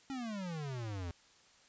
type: exponential sweep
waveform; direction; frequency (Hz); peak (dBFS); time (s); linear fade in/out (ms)
square; down; 277.2 to 82.6; -39; 0.1-1.11; 0
effects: white hiss -64 dBFS RMS until 1.68 s + resampled to 16000 Hz